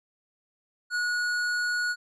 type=tone with hard clipping; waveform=sine; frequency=1456 Hz; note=F#6; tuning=28 cents flat; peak=-27 dBFS; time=0.9-1.96 s; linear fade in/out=50 ms; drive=12 dB; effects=resampled to 22050 Hz